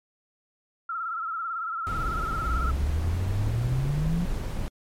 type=tone with vibrato; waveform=sine; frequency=1333 Hz; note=E6; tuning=19 cents sharp; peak=-28 dBFS; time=0.89-2.71 s; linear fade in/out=5 ms; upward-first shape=sine; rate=18 Hz; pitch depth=77 cents each way
type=noise; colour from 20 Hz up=brown; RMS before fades=-30 dBFS; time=1.87-4.68 s; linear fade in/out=0 ms
type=exponential sweep; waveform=sine; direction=up; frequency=55.8 to 179.4 Hz; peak=-24 dBFS; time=2.45-4.26 s; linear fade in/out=20 ms
effects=MP3 64 kbps